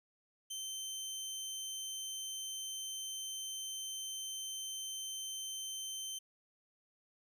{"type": "tone", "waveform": "20% pulse", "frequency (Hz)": 3100, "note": "G7", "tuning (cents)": -20, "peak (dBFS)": -35, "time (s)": [0.5, 6.19], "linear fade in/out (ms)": 10, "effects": []}